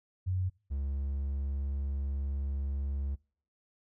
sine / triangle tone pair in turn, 92.5 / 69.3 Hz, F#2 / C#2, 0 / 0 cents, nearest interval perfect fourth, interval 500 cents, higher first, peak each -28 / -29 dBFS, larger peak first, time 0.26-0.5 / 0.7-3.16 s, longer second, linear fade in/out 20 ms, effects noise-tail reverb RT60 0.5 s tail -25 dB re dry

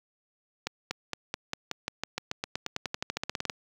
accelerating click train, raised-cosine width 0.2 ms, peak -13 dBFS, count 25, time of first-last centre 0.67-3.498 s, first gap 240 ms, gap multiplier 0.93, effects high-pass 80 Hz 12 dB/octave + 9-bit

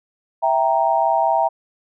sine chord, E diminished, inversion none, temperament equal, 659.3 / 784 / 932.3 Hz, E5 / G5 / Bb5, 0 / 0 / 0 cents, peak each -19 dBFS, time 0.42-1.49 s, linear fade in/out 20 ms, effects none

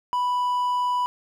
triangle tone, 987.8 Hz, B5, in tune, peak -19 dBFS, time 0.13-1.06 s, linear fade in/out 0 ms, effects none

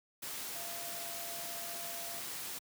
sine tone in noise, 684 Hz, F5, 36 cents flat, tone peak -48 dBFS, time 0.55-2.2 s, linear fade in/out 10 ms, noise white, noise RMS -42 dBFS, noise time 0.22-2.59 s, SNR -9 dB, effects high-pass 100 Hz 12 dB/octave

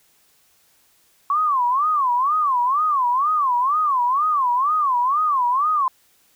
sine tone with vibrato, 1099 Hz, C#6, 15 cents flat, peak -16 dBFS, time 1.3-5.88 s, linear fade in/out 2 ms, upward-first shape sine, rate 2.1 Hz, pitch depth 230 cents each way, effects white hiss -59 dBFS RMS until 6.35 s

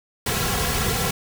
pink noise with comb filter, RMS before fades -23 dBFS, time 0.26-1.11 s, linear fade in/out 5 ms, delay 3.3 ms, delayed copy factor -0.75, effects none

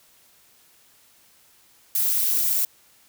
violet noise with amplitude modulation, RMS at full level -18 dBFS, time 1.95-2.65 s, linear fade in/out 2 ms, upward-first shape sine, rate 275 Hz, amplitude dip 90%, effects white hiss -57 dBFS RMS until 3.08 s

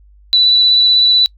sine tone with vibrato, 3964 Hz, B7, 6 cents sharp, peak -7 dBFS, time 0.33-1.26 s, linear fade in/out 0 ms, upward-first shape sine, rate 16 Hz, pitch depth 14 cents each way, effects noise-tail reverb RT60 0.1 s tail -26 dB re dry + added 50 Hz sine -42 dBFS peak until 1.37 s

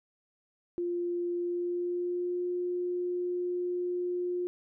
sine tone with pitch glide, 349.2 to 356.1 Hz, F4 to F4, 0 to +34 cents, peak -29 dBFS, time 0.78-4.47 s, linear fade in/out 0 ms, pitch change +34 cents, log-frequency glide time 1.35-2.45 s, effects none

